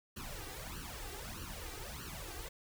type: noise with flanger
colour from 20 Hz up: pink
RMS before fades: -45 dBFS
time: 0.16-2.49 s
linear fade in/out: 10 ms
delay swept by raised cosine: 0.68 to 2.58 ms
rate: 1.6 Hz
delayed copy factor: +0.85
effects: none